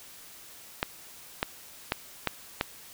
clicks, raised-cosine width 0.3 ms, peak -9 dBFS, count 5, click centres 0.829 / 1.429 / 1.921 / 2.273 / 2.611 s, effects white hiss -49 dBFS RMS until 2.93 s

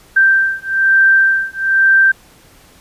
sine beating tone pair, 1568 / 1569.1 Hz, G6 / G6, 0 / +1 cents, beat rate 1.1 Hz, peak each -12 dBFS, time 0.16-2.12 s, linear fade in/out 10 ms, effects pink hiss -46 dBFS RMS until 2.8 s + resampled to 32000 Hz

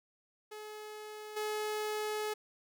sawtooth tone with level steps, 425.7 Hz, G#4, 43 cents sharp, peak -40 / -30 dBFS, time 0.51-2.34 s, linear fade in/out 10 ms, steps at 1.36 s, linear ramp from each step 10 ms, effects none

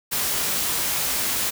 white noise with comb filter, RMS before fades -24 dBFS, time 0.11-1.51 s, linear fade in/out 20 ms, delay 19 ms, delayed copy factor +0.55, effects none

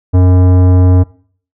sine tone with tanh clipping, 91.2 Hz, F#2, 24 cents flat, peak -6 dBFS, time 0.13-1.04 s, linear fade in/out 20 ms, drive 16 dB, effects noise-tail reverb RT60 0.5 s tail -21 dB re dry

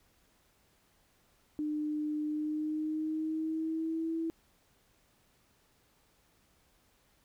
sine tone with pitch glide, 301.8 to 327.2 Hz, D4 to E4, +47 to -13 cents, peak -31 dBFS, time 1.59-4.3 s, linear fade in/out 0 ms, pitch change +140 cents, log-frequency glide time 2.25-4.18 s, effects pink hiss -69 dBFS RMS until 7.24 s

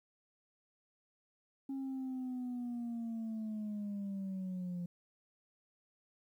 sine linear sweep, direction down, 272.4 to 173.9 Hz, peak -35 dBFS, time 1.69-4.86 s, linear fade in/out 5 ms, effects tanh soft clip ceiling -36 dBFS + 12-bit

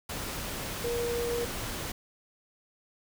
sine tone in noise, 474.9 Hz, A#4, 32 cents sharp, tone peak -29 dBFS, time 0.84-1.45 s, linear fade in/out 5 ms, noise pink, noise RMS -36 dBFS, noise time 0.09-1.92 s, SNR +4 dB, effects none

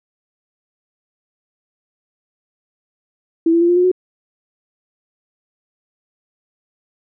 sine tone with pitch steps, 329.6 / 336.7 / 344 / 351.4 / 359 / 366.8 Hz, E4 / E4 / F4 / F4 / F4 / F#4, 0 / +37 / -26 / +11 / +48 / -15 cents, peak -10 dBFS, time 3.46-3.916 s, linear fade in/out 5 ms, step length 76 ms, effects none

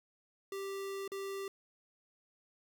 square tone with dropouts, 392 Hz, G4, in tune, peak -39 dBFS, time 0.52-1.48 s, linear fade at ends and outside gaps 2 ms, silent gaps 1.078-1.118 s, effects none

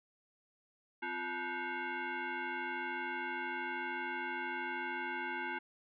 sine tone with frequency modulation, 350 Hz, F4, 4 cents sharp, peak -36 dBFS, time 1.02-5.59 s, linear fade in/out 10 ms, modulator 607 Hz, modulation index 3.3, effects none

